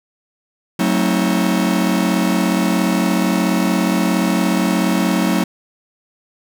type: chord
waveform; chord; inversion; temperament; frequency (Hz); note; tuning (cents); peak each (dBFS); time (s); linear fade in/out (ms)
45% pulse; F# diminished seventh; none; just; 185 / 222 / 266.4 / 319.7; F#3 / A3 / C4 / Eb4; 0 / +16 / +31 / +47; -18 / -20 / -22 / -21; 0.79-5.44; 5
effects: none